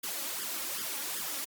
white noise with flanger, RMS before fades -36 dBFS, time 0.03-1.45 s, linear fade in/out 10 ms, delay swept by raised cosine 0.59 to 3.69 ms, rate 2.6 Hz, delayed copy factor +0.85, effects high-pass 200 Hz 12 dB/octave + Opus 48 kbps

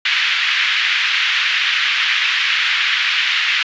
white band-pass noise, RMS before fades -17 dBFS, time 0.05-3.63 s, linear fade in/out 5 ms, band 1600 to 3200 Hz, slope 24 dB/octave, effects resampled to 16000 Hz

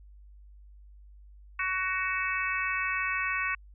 harmonic tone, 373.6 Hz, F#4, 17 cents sharp, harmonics 3 / 4 / 5 / 6 / 7, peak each -34 / -34 / -34 / -34 / -34 dBFS, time 1.59-3.55 s, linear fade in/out 5 ms, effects added 50 Hz sine -49 dBFS peak until 3.74 s

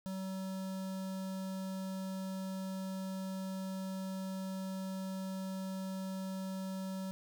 square tone with notch filter, 190 Hz, F#3, 46 cents sharp, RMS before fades -40 dBFS, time 0.06-7.11 s, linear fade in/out 0 ms, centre 2200 Hz, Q 1.3, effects 11-bit

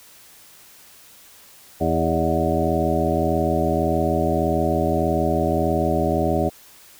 harmonic tone with a mistuned harmonic, 81.7 Hz, E2, 15 cents flat, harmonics 1 / 2 / 3 / 4 / 5 / 7 / 8 / 9, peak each -26 / -26 / -26 / -26 / -26 / -26 / -26 / -26 dBFS, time 1.8-6.5 s, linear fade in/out 20 ms, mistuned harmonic 8, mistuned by -41 cents, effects white hiss -48 dBFS RMS until 6.99 s

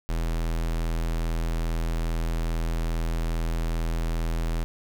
square tone, 41.2 Hz, E1, in tune, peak -25 dBFS, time 0.09-4.64 s, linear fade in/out 0 ms, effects none

